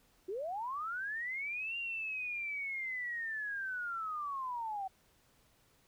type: linear two-way sweep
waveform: sine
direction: up then down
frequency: 349.2 to 2794 to 750 Hz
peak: -36 dBFS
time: 0.28-4.88 s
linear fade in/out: 10 ms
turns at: 1.77 s
effects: pink hiss -69 dBFS RMS until 5.87 s